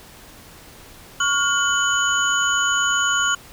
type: tone cluster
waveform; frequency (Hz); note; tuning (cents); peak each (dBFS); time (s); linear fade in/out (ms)
sine; 1120 / 1428 / 2998 / 6780; C#6 / F6 / F#7 / G#8; +18 / +38 / +22 / +35; -24 / -20 / -23 / -25; 1.2-3.35; 5
effects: pink hiss -44 dBFS RMS until 3.52 s